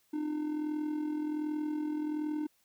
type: tone with amplitude modulation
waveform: triangle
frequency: 302.5 Hz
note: D#4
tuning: 49 cents flat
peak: -27 dBFS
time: 0.13-2.47 s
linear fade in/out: 10 ms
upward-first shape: sine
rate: 41.3 Hz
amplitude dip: 55%
effects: white hiss -71 dBFS RMS until 2.64 s